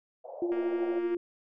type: band-pass noise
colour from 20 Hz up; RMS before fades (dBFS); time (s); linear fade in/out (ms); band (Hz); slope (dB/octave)
white; -43; 0.24-0.99; 10; 520 to 700; 48
type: tone with tremolo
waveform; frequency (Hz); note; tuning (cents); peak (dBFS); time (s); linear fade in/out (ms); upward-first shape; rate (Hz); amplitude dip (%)
sine; 348.1; F4; -6; -25; 0.42-1.17; 2; sine; 13; 50
type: click train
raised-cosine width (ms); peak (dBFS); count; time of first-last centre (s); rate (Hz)
0.5; -31; 147; 0.52-1.147; 233
effects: none